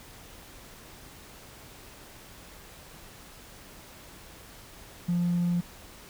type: tone with hard clipping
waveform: sine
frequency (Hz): 174.61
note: F3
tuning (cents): 0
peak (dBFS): -24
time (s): 5.08-5.61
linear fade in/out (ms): 10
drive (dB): 1
effects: pink hiss -49 dBFS RMS until 6.09 s